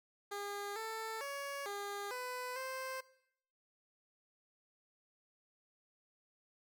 15% pulse tone with pitch steps, 405.6 / 444.2 / 561 / 404.6 / 500 / 523 Hz, G#4 / A4 / C#5 / G#4 / B4 / C5, -41 / +16 / +21 / -45 / +21 / -1 cents, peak -34 dBFS, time 0.31-3.01 s, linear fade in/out 10 ms, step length 450 ms, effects noise-tail reverb RT60 0.7 s tail -19 dB re dry

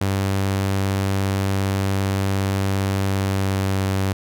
sawtooth tone with pitch glide, 97.4 to 96.34 Hz, G2 to G2, -11 to -30 cents, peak -15 dBFS, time 0.01-4.13 s, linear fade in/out 5 ms, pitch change -19 cents, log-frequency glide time 3.02-3.88 s, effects none

